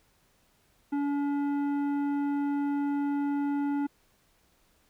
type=tone with tanh clipping; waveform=sine; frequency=285.2 Hz; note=C#4; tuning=49 cents sharp; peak=-28 dBFS; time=0.92-3.87 s; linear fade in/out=10 ms; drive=11 dB; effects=pink hiss -67 dBFS RMS until 4.89 s